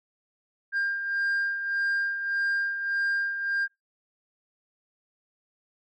sine beating tone pair, 1600 / 1601.7 Hz, G6 / G6, +35 / +37 cents, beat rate 1.7 Hz, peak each -24 / -31 dBFS, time 0.72-3.68 s, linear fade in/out 50 ms, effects noise-tail reverb RT60 0.2 s tail -24 dB re dry + tanh soft clip ceiling -22 dBFS

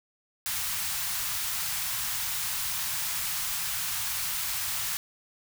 white band-stop noise, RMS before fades -31 dBFS, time 0.46-4.97 s, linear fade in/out 0 ms, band 160 to 840 Hz, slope 24 dB/octave, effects none

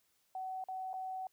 sine tone with dropouts, 753 Hz, F#5, 30 cents sharp, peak -38 dBFS, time 0.35-1.27 s, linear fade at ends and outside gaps 2 ms, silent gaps 0.64-0.685 / 0.932-0.939 s, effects white hiss -75 dBFS RMS until 1.32 s

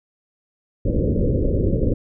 pink low-pass noise, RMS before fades -19 dBFS, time 0.85-1.94 s, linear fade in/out 5 ms, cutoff 560 Hz, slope 96 dB/octave, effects none

